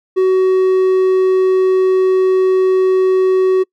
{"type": "tone", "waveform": "triangle", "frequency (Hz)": 375, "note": "F#4", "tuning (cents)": 23, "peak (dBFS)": -7, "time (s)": [0.16, 3.64], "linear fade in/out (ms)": 20, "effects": ["noise-tail reverb RT60 0.1 s tail -26 dB re dry"]}